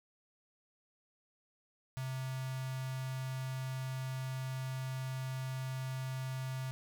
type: tone with notch filter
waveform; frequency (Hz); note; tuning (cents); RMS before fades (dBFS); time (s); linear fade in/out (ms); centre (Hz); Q
square; 130.8; C3; 0; -39; 1.97-6.71; 0; 410; 0.96
effects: none